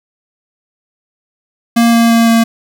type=tone with pitch steps; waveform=square; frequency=233.1 / 231.6 / 230.2 / 228.7 Hz; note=A#3 / A#3 / A#3 / A#3; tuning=0 / -11 / -22 / -33 cents; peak=-7 dBFS; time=1.76-2.44 s; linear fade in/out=10 ms; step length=170 ms; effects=8-bit